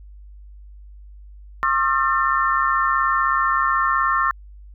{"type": "tone cluster", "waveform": "sine", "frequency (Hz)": [1079, 1215, 1354, 1793], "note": ["C#6", "D#6", "E6", "A6"], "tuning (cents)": [-47, -42, 46, 32], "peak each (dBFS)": [-20, -24, -22, -23], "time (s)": [1.63, 4.31], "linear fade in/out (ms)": 0, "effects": ["added 50 Hz sine -39 dBFS peak until 4.74 s"]}